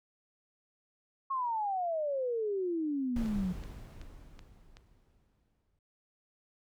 sine exponential sweep, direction down, 1099 to 176.9 Hz, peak -30 dBFS, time 1.3-3.53 s, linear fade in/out 10 ms
brown noise with exponential decay, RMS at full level -36 dBFS, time 3.16-5.79 s, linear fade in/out 2 ms, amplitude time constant 570 ms
click train, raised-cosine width 0.2 ms, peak -34 dBFS, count 5, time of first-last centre 3.26-4.769 s, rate 2.65 Hz
effects none

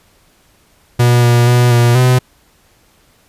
45% pulse tone with pitch steps, 121.1 / 120 / 122.3 / 119.6 / 126.5 Hz, B2 / B2 / B2 / A#2 / B2, -34 / -49 / -16 / +45 / +42 cents, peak -7 dBFS, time 0.99-2.19 s, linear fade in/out 10 ms, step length 240 ms, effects pink hiss -52 dBFS RMS until 3.28 s + resampled to 32000 Hz

